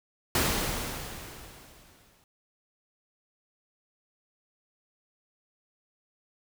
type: noise with exponential decay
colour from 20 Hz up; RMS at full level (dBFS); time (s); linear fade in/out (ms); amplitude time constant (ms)
pink; -24; 0.35-2.24; 1; 410
effects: none